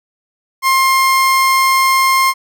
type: tone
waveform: 30% pulse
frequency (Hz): 1061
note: C6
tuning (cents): +24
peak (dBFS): -7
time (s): 0.62-2.34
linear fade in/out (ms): 50
effects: none